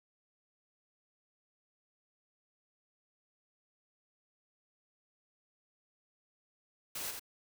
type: noise with echo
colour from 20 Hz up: white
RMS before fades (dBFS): -40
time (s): 6.95-7.11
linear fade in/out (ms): 5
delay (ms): 86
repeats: 1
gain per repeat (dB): -4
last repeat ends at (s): 7.196
effects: none